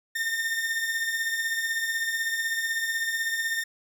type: beating tone pair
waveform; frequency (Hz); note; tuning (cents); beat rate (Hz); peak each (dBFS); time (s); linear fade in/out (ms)
40% pulse; 1803 / 1819; A6 / A#6; +42 / -43; 16; -33 / -26; 0.15-3.64; 10
effects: none